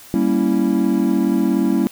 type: chord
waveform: triangle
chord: G diminished seventh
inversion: none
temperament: equal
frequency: 196 / 233.1 / 277.2 / 329.6 Hz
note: G3 / Bb3 / Db4 / Fb4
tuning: 0 / 0 / 0 / 0 cents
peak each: -18 dBFS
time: 0.14-1.87 s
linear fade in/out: 0 ms
effects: white hiss -42 dBFS RMS until 1.91 s